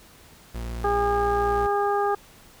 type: tone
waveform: 40% pulse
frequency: 58.1 Hz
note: A#1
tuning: 5 cents flat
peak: -29 dBFS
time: 0.54-1.67 s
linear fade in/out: 10 ms
type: harmonic tone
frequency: 406.3 Hz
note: G#4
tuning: 38 cents flat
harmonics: 1 / 2 / 3 / 4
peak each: -24 / -24 / -28 / -35 dBFS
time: 0.84-2.15 s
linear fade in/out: 5 ms
effects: pink hiss -51 dBFS RMS until 2.6 s